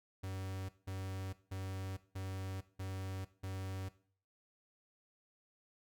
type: tone bursts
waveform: 45% pulse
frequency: 95.2 Hz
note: F#2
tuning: 50 cents sharp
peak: -40 dBFS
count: 6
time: 0.23-3.89 s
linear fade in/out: 10 ms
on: 460 ms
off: 180 ms
effects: noise-tail reverb RT60 0.5 s tail -17 dB re dry